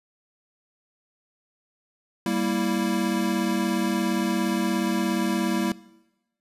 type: chord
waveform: square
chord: E diminished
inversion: first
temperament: equal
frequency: 196 / 233.1 / 329.6 Hz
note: G3 / Bb3 / E4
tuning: 0 / 0 / 0 cents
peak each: -28 dBFS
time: 2.26-5.72 s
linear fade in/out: 2 ms
effects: noise-tail reverb RT60 1.0 s tail -20 dB re dry + resampled to 32000 Hz